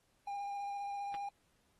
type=tone with vibrato; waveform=triangle; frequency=805 Hz; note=G5; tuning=46 cents sharp; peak=-36 dBFS; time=0.27-1.29 s; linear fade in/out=5 ms; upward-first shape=square; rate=15 Hz; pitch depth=10 cents each way
type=clicks; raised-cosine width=0.3 ms; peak=-33 dBFS; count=2; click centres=1.142 / 1.148 s
effects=pink hiss -75 dBFS RMS until 1.79 s + AAC 32 kbps